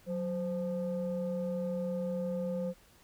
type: tone pair together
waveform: sine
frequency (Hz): 183.9 / 518.9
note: F#3 / C5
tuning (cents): -10 / -14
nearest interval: octave + tritone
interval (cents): 1796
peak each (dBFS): -33 / -33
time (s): 0.06-2.74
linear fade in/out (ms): 50
effects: tanh soft clip ceiling -27 dBFS + pink hiss -62 dBFS RMS until 3.03 s